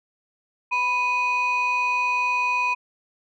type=tone pair together; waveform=sine; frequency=987.8 / 2489 Hz; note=B5 / D#7; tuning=0 / 0 cents; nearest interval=octave + major third; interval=1600 cents; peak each=-21 dBFS; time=0.71-2.75 s; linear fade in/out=20 ms; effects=tanh soft clip ceiling -16 dBFS